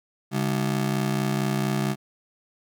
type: ring-modulated tone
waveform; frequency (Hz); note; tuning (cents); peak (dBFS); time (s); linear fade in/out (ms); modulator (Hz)
35% pulse; 170.7; F3; -39; -18; 0.31-1.96; 50; 32.2
effects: none